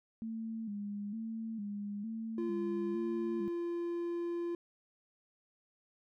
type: tone with vibrato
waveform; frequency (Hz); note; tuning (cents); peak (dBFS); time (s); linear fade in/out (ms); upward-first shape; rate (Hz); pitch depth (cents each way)
sine; 214.1; A3; -47; -37; 0.22-3.48; 0; square; 1.1; 80
type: tone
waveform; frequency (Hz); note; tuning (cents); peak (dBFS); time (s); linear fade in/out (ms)
triangle; 343.8; F4; -27; -32; 2.38-4.55; 2
effects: none